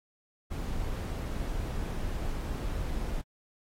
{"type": "noise", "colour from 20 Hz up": "brown", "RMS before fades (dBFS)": -33, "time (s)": [0.5, 3.22], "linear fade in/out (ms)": 20, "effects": ["AAC 48 kbps"]}